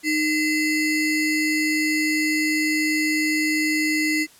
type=ring-modulated tone; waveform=square; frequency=1174.7 Hz; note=D6; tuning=in tune; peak=-17 dBFS; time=0.03-4.27 s; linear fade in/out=50 ms; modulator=866 Hz; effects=white hiss -51 dBFS RMS until 4.39 s + low-pass 12000 Hz 12 dB/octave